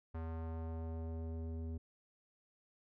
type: tone with low-pass filter sweep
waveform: square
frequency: 81.5 Hz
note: E2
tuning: 19 cents flat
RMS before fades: -42 dBFS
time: 0.14-1.78 s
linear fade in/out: 10 ms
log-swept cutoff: 1300 to 340 Hz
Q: 1.1
effects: none